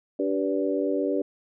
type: harmonic tone with a mistuned harmonic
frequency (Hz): 96.5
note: G2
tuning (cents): -27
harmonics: 3 / 4 / 5 / 6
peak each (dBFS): -27 / -28 / -29 / -30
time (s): 0.19-1.22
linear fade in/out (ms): 5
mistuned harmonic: 5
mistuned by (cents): +29
effects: none